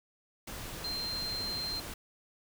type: tone in noise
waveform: sine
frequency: 4155 Hz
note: C8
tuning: 13 cents flat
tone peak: -34 dBFS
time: 0.84-1.8 s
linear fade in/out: 5 ms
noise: pink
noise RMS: -42 dBFS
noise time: 0.47-1.94 s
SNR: +5 dB
effects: none